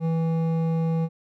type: tone with hard clipping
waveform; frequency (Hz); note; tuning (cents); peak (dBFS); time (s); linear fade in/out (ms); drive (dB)
sine; 163.6; E3; -13; -23; 0-1.09; 50; 10
effects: none